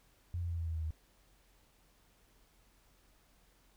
sine tone with pitch steps, 87.31 / 85.81 / 84.34 / 82.89 / 81.46 / 80.06 / 78.69 Hz, F2 / F2 / E2 / E2 / E2 / D#2 / D#2, 0 / -30 / +40 / +10 / -20 / +50 / +20 cents, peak -34 dBFS, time 0.34-0.907 s, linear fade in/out 0 ms, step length 81 ms, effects added 44 Hz sine -69 dBFS peak until 3.76 s + pink hiss -69 dBFS RMS until 3.76 s

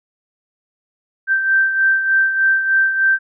sine beating tone pair, 1563 / 1566.3 Hz, G6 / G6, -6 / -2 cents, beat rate 3.3 Hz, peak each -13 / -21 dBFS, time 1.27-3.19 s, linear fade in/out 50 ms, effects none

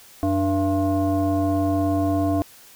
sine tone with frequency modulation, 293.7 Hz, D4, in tune, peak -18 dBFS, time 0.23-2.42 s, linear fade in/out 0 ms, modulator 386 Hz, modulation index 1.1, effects white hiss -48 dBFS RMS until 2.75 s

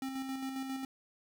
square tone with tremolo, 266 Hz, C4, 29 cents sharp, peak -36 dBFS, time 0.02-0.85 s, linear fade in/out 2 ms, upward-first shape square, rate 7.4 Hz, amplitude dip 35%, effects 11-bit

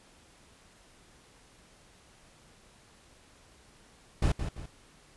brown noise with echo, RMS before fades -25 dBFS, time 4.22-4.32 s, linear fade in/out 5 ms, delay 170 ms, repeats 2, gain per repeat -8 dB, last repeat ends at 4.66 s, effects pink hiss -59 dBFS RMS until 5.16 s + resampled to 24000 Hz

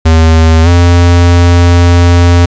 square tone with pitch glide, 80.7 to 86.99 Hz, E2 to F2, -36 to -6 cents, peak -3 dBFS, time 0.05-2.46 s, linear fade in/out 10 ms, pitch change +130 cents, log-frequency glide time 0.63-0.68 s, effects resampled to 16000 Hz + 7-bit

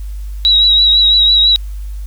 sine tone with vibrato, 3869 Hz, B7, 36 cents flat, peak -6 dBFS, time 0.45-1.56 s, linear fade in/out 0 ms, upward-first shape triangle, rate 6 Hz, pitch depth 40 cents each way, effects added 50 Hz sine -21 dBFS peak until 2.06 s + white hiss -47 dBFS RMS until 2.06 s

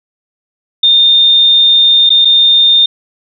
sine tone with dropouts, 3633 Hz, A#7, 45 cents flat, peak -4 dBFS, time 0.83-2.86 s, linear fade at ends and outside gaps 5 ms, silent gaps 2.094-2.102 / 2.249-2.253 s, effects none

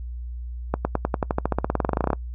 accelerating click train, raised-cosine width 1 ms, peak -7 dBFS, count 24, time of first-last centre 0.74-2.132 s, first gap 110 ms, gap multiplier 0.94, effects noise-tail reverb RT60 0.1 s tail -25 dB re dry + added 60 Hz sine -30 dBFS peak until 2.34 s

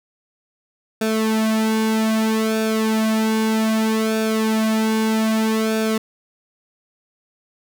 sawtooth tone with flanger, 220 Hz, A3, in tune, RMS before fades -19 dBFS, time 1.01-5.98 s, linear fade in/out 5 ms, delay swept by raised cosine 0.98 to 2.98 ms, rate 0.63 Hz, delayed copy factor -0.8, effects none

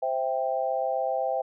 sine chord, C major, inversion none, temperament equal with one note detuned, 523.3 / 659.3 / 786.7 Hz, C5 / E5 / G5, 0 / 0 / +6 cents, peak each -29 dBFS, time 0.02-1.42 s, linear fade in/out 10 ms, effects none

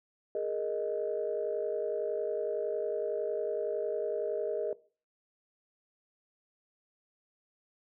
sine chord, Ab suspended second, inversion none, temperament equal, 415.3 / 466.2 / 622.3 Hz, Ab4 / Bb4 / Eb5, 0 / 0 / 0 cents, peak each -34 dBFS, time 0.35-4.73 s, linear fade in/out 2 ms, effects noise-tail reverb RT60 0.4 s tail -20 dB re dry + tanh soft clip ceiling -21 dBFS

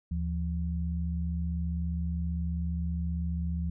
sine tone pair together, 76.4 / 171.51 Hz, D#2 / F3, -31 / -31 cents, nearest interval octave + major second, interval 1400 cents, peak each -30 / -33 dBFS, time 0.11-3.7 s, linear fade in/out 5 ms, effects none

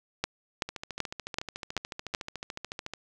two click trains, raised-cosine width 0.2 ms, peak -10 / -19 dBFS, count 6 / 32, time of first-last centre 0.24-2.148 / 0.69-2.936 s, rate 2.62 / 13.8 Hz, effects none

